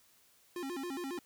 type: tone with vibrato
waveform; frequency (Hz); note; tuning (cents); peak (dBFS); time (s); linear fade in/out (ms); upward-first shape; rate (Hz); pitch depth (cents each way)
square; 308.9; D#4; -12; -38; 0.56-1.19; 2; square; 7.3; 230
effects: white hiss -66 dBFS RMS until 1.25 s